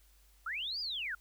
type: linear two-way sweep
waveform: sine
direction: up then down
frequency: 1244.5 to 5000 to 1340 Hz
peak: -35 dBFS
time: 0.46-1.15 s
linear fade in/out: 5 ms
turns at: 0.8 s
effects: added 50 Hz sine -62 dBFS peak until 1.2 s + white hiss -68 dBFS RMS until 1.2 s